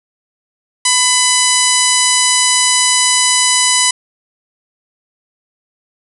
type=harmonic tone with a mistuned harmonic; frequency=996 Hz; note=B5; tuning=14 cents sharp; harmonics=1 / 2 / 3 / 4 / 5 / 6 / 7 / 8 / 9 / 10; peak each=-19 / -19 / -19 / -19 / -19 / -19 / -19 / -19 / -19 / -19 dBFS; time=0.85-3.91 s; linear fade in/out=5 ms; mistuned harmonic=2; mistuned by=+19 cents; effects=none